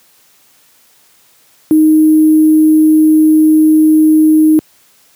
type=tone with sample-and-hold; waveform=sine; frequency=311.1 Hz; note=D#4; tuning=in tune; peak=-4 dBFS; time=1.71-4.59 s; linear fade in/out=0 ms; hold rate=11025 Hz; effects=white hiss -49 dBFS RMS until 5.15 s + high-pass 100 Hz 12 dB/octave